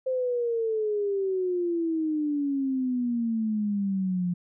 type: exponential sweep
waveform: sine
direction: down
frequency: 523.3 to 174.61 Hz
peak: -24 dBFS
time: 0.06-4.34 s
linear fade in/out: 10 ms
effects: none